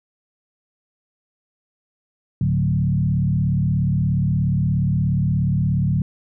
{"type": "tone with frequency modulation", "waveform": "sine", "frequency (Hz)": 138.2, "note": "C#3", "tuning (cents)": -5, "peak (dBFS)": -16, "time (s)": [2.41, 6.02], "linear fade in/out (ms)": 2, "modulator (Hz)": 36.9, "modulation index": 1.3, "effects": []}